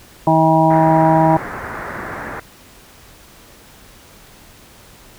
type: harmonic tone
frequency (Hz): 160.1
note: D#3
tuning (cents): +50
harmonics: 1 / 2 / 4 / 5 / 6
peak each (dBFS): -16 / -16 / -16 / -16 / -16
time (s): 0.27-1.37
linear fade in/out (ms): 2
type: low-pass noise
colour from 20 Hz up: white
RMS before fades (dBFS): -28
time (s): 0.7-2.4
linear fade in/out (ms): 5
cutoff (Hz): 1900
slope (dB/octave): 48
effects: pink hiss -44 dBFS RMS until 5.18 s